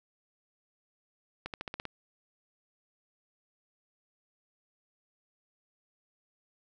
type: accelerating click train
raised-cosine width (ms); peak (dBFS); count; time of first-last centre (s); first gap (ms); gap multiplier
0.3; -21; 7; 1.46-1.853; 78; 0.93
effects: none